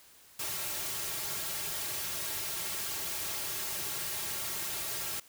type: noise with comb filter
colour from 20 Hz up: white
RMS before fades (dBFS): -36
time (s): 0.39-5.2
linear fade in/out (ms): 5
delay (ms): 4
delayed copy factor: -0.75
effects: white hiss -58 dBFS RMS until 5.28 s